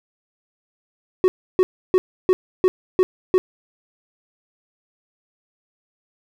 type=tone bursts; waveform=triangle; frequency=371.1 Hz; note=F#4; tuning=5 cents sharp; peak=-9 dBFS; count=7; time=1.24-3.38 s; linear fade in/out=0 ms; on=40 ms; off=310 ms; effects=none